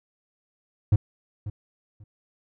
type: tone with echo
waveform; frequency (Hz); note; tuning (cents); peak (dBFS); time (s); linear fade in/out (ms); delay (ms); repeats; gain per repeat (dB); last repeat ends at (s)
triangle; 103.83; G#2; 0; -12; 0.92-0.96; 5; 540; 2; -15; 2.04
effects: none